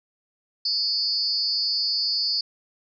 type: tone cluster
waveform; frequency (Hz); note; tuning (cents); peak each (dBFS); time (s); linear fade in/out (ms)
sine; 4410 / 4688 / 5060; C#8 / D8 / D#8; -10 / -4 / +28; -27 / -25 / -27; 0.65-2.41; 5
effects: none